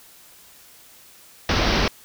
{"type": "low-pass noise", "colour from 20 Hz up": "pink", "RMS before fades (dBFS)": -20, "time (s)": [1.49, 1.88], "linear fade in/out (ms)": 2, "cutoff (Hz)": 5800, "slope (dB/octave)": 96, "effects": ["white hiss -49 dBFS RMS until 2.04 s"]}